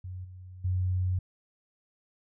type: tone with level steps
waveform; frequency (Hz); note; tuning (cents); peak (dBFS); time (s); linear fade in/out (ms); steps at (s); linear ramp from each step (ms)
sine; 91.8; F#2; -13; -36 / -43 / -25; 0.04-1.19; 5; 0.24 / 0.64; 10
effects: none